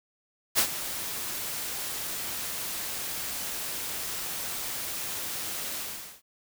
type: noise with ADSR envelope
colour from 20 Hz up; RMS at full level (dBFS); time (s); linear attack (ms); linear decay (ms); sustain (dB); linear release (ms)
white; -21; 0.55-6.22; 37; 81; -13; 460
effects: none